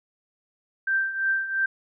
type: tone with tremolo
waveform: sine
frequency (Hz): 1568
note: G6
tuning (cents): 0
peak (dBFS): -19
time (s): 0.87-1.66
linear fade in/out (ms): 5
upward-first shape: triangle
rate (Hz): 2.9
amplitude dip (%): 75
effects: none

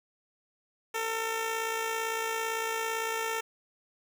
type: tone with amplitude modulation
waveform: 10% pulse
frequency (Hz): 450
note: A4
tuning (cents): +39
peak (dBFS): -20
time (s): 0.94-3.41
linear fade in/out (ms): 10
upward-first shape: sine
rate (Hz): 57.8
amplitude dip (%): 40
effects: none

